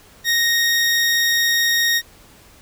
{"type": "tone", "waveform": "20% pulse", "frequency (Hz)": 1864.7, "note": "A#6", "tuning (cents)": 0, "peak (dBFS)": -10, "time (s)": [0.24, 2.02], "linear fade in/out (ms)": 50, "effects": ["pink hiss -48 dBFS RMS until 2.61 s"]}